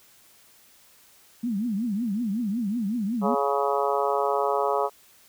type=tone with vibrato; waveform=sine; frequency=218.5 Hz; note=A3; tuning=12 cents flat; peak=-24 dBFS; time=1.43-3.35 s; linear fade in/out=10 ms; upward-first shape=triangle; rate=5.4 Hz; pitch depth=260 cents each way
type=harmonic tone; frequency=140.1 Hz; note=C#3; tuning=19 cents sharp; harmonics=3 / 4 / 5 / 6 / 7 / 8 / 9; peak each=-27 / -28 / -29 / -30 / -30 / -31 / -32 dBFS; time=3.21-4.9 s; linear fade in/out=50 ms
effects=white hiss -56 dBFS RMS until 5.28 s